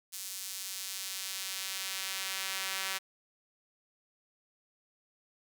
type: tone with high-pass filter sweep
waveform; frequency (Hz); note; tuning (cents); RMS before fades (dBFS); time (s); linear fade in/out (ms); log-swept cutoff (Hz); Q
sawtooth; 191.3; G3; -42; -38; 0.12-2.99; 20; 6300 to 1800; 0.73
effects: none